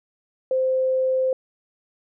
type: tone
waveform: sine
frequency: 520 Hz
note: C5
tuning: 11 cents flat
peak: -18 dBFS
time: 0.51-1.33 s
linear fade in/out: 2 ms
effects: none